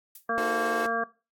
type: noise with exponential decay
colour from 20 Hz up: violet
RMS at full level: -38 dBFS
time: 0.15-0.28 s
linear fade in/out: 5 ms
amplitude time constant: 27 ms
type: harmonic tone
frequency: 230 Hz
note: A#3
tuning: 23 cents flat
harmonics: 1 / 2 / 3 / 5 / 6 / 7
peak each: -36 / -32 / -31 / -29 / -40 / -31 dBFS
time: 0.29-1.04 s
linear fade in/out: 5 ms
type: chord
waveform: 30% pulse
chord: D# diminished seventh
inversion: none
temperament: equal with one note detuned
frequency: 315.1 / 370 / 440 / 523.3 Hz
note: D#4 / F#4 / A4 / C5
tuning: +22 / 0 / 0 / 0 cents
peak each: -34 dBFS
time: 0.38-0.86 s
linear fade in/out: 0 ms
effects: noise-tail reverb RT60 0.3 s tail -19 dB re dry + AAC 64 kbps